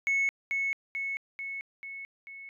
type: tone with echo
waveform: sine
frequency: 2200 Hz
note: C#7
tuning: 14 cents flat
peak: -22 dBFS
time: 0.07-0.29 s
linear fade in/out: 0 ms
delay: 440 ms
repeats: 5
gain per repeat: -4 dB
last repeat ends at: 2.49 s
effects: tanh soft clip ceiling -22 dBFS